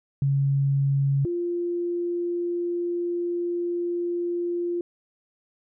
sine tone pair in turn, 138.59 / 347.8 Hz, C#3 / F4, 0 / -7 cents, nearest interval octave + major third, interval 1593 cents, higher second, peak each -19 / -24 dBFS, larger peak first, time 0.22-1.25 / 1.25-4.81 s, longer second, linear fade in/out 2 ms, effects none

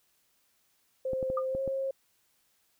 sine tone with pitch glide, 523.3 to 537.7 Hz, C5 to C5, 0 to +47 cents, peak -29 dBFS, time 1.05-1.91 s, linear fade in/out 5 ms, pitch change +47 cents, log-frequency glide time 1.5-1.59 s
clicks, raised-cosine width 2 ms, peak -24 dBFS, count 5, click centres 1.133 / 1.228 / 1.301 / 1.55 / 1.677 s
sine tone with exponential decay, 1210 Hz, D#6, 49 cents flat, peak -26 dBFS, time 1.37-1.46 s, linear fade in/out 5 ms, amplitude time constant 18 ms
effects white hiss -71 dBFS RMS until 2.79 s

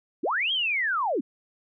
sine linear two-way sweep, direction up then down, 214.8 to 3279 to 214.8 Hz, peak -23 dBFS, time 0.23-1.21 s, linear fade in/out 10 ms, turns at 0.52 s, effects none

